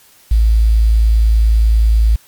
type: tone with quantisation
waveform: sine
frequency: 55 Hz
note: A1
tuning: in tune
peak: -7 dBFS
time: 0.31-2.16 s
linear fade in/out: 5 ms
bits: 6
effects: white hiss -47 dBFS RMS until 2.27 s + MP3 96 kbps